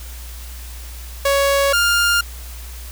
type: tone pair in turn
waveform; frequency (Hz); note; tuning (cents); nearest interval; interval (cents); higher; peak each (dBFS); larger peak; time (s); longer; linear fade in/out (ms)
sawtooth; 557 / 1403.6; C#5 / F6; +8 / +8; octave + major third; 1600; second; -10; neither; 1.25-1.73 / 1.73-2.21; neither; 5
effects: added 60 Hz sine -31 dBFS peak until 2.91 s + white hiss -39 dBFS RMS until 2.91 s